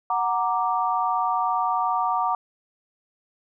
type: chord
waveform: sine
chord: Gb augmented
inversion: none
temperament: equal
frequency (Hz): 740 / 932.3 / 1174.7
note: Gb5 / Bb5 / D6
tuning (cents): 0 / 0 / 0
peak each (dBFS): -25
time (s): 0.1-2.35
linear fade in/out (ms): 2
effects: none